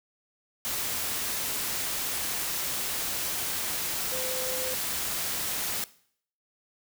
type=tone in noise; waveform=sine; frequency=513 Hz; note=C5; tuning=34 cents flat; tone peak=-35 dBFS; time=4.12-4.74 s; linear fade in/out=0 ms; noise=white; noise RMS=-31 dBFS; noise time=0.65-5.84 s; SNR=-7 dB; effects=noise-tail reverb RT60 0.6 s tail -19 dB re dry